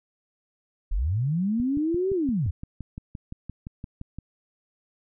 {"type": "linear two-way sweep", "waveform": "sine", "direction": "up then down", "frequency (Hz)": [30.87, 396, 68.9], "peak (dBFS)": -22, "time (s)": [0.91, 2.51], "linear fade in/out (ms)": 10, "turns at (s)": 2.12}
{"type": "click train", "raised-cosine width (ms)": 5, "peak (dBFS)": -23, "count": 16, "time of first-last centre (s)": [1.6, 4.186], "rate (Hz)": 5.8}
{"effects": []}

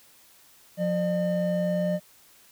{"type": "tone pair together", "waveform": "triangle", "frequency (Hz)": [177.9, 604.1], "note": ["F3", "D5"], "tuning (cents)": [32, 49], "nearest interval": "octave + major sixth", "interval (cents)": 2117, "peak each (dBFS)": -24, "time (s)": [0.77, 2], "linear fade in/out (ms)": 50, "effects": ["white hiss -56 dBFS RMS until 2.51 s"]}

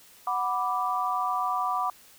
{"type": "chord", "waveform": "sine", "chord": "B minor", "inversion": "second", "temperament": "equal", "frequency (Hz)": [740, 987.8, 1174.7], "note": ["F#5", "B5", "D6"], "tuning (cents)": [0, 0, 0], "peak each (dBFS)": [-30, -30, -28], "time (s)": [0.27, 1.9], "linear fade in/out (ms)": 2, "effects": ["white hiss -54 dBFS RMS until 2.18 s"]}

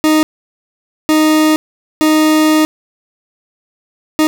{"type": "tone bursts at uneven times", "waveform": "40% pulse", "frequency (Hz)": 310.2, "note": "D#4", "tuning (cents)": -5, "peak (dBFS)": -7, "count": 4, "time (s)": [[0.04, 0.23], [1.09, 1.56], [2.01, 2.65], [4.19, 4.27]], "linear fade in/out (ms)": 0, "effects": []}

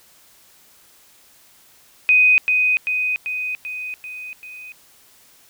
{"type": "tone with echo", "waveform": "sine", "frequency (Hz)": 2500, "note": "D#7", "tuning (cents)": 8, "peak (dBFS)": -10, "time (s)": [2.09, 2.38], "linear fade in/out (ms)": 0, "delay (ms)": 390, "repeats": 6, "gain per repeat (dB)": -4, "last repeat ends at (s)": 4.72, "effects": ["white hiss -52 dBFS RMS until 5.49 s"]}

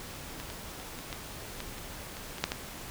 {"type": "clicks", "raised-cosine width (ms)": 0.2, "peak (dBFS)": [-22, -23, -28, -26, -18, -20, -28, -25, -24, -8, -14], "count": 11, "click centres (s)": [0.4, 0.501, 0.799, 0.989, 1.128, 1.604, 1.782, 2.169, 2.383, 2.44, 2.519], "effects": ["pink hiss -43 dBFS RMS until 2.9 s"]}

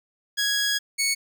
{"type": "tone pair in turn", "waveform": "15% pulse", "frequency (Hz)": [1661.2, 2217], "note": ["G#6", "C#7"], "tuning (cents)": [0, 0], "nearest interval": "perfect fourth", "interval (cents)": 500, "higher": "second", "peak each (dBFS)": -15, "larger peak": "neither", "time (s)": [[0.37, 0.79], [0.98, 1.15]], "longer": "first", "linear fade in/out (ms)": 20, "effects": []}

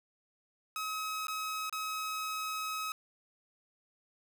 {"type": "tone with dropouts", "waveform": "sawtooth", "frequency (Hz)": 1276, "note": "D#6", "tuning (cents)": 43, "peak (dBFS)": -31, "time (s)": [0.76, 2.92], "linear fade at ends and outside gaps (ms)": 1, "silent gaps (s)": [[1.27, 1.282], [1.696, 1.726]], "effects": ["11-bit"]}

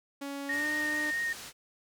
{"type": "tone with pitch glide", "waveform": "sawtooth", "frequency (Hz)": [280, 300.1], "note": ["C#4", "D4"], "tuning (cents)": [18, 38], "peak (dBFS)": -32, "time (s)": [0.21, 1.11], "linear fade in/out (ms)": 10, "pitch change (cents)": 120, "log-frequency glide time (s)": [0.49, 0.66]}
{"type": "low-pass noise", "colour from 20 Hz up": "white", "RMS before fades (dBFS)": -45, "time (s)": [0.49, 1.53], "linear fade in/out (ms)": 50, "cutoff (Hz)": 7900, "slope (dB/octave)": 12}
{"type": "tone with vibrato", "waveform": "sine", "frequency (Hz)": 1852, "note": "A#6", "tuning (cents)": -12, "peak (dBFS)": -29, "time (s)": [0.49, 1.33], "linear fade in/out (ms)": 5, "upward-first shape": "triangle", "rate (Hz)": 4.5, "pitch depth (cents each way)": 15}
{"effects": []}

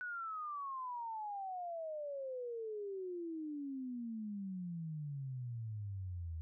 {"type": "exponential sweep", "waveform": "sine", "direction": "down", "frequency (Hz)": [1489, 79], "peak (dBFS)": -40, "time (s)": [0.01, 6.41], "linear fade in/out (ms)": 0, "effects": []}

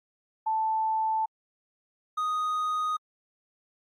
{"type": "tone pair in turn", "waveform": ["sine", "triangle"], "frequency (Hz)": [880, 1244.5], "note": ["A5", "D#6"], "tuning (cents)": [0, 0], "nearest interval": "tritone", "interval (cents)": 600, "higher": "second", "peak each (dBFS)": -24, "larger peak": "neither", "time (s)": [[0.46, 1.26], [2.17, 2.97]], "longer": "neither", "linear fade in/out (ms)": 10, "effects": ["AAC 64 kbps"]}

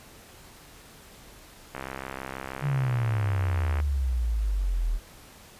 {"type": "click train", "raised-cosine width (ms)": 0.5, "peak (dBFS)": -19, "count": 137, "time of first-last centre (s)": [1.75, 3.801], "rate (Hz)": 66.3}
{"type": "exponential sweep", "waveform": "sine", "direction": "down", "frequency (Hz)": [146.83, 37.95], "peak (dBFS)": -23, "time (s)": [2.61, 5], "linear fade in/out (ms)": 50}
{"effects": ["pink hiss -50 dBFS RMS until 5.59 s", "resampled to 32000 Hz"]}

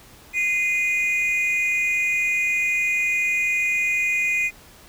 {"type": "tone pair together", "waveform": "triangle", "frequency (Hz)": [2070, 2462], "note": ["C7", "D#7"], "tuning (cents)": [-19, -19], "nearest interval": "minor third", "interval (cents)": 300, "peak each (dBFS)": [-22, -18], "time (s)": [0.33, 4.51], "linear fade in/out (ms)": 50, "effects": ["tanh soft clip ceiling -13 dBFS", "pink hiss -48 dBFS RMS until 4.88 s"]}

